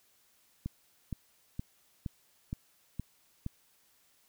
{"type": "click train", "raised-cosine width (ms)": 5, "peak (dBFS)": -23, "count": 7, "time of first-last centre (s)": [0.66, 3.464], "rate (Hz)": 2.14, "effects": ["white hiss -68 dBFS RMS until 4.28 s"]}